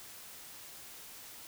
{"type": "silence", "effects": ["white hiss -50 dBFS RMS until 1.47 s"]}